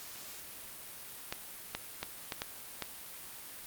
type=clicks; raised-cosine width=0.2 ms; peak=-17 dBFS; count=6; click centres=1.325 / 1.75 / 2.03 / 2.322 / 2.419 / 2.823 s; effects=white hiss -47 dBFS RMS until 3.66 s + Opus 48 kbps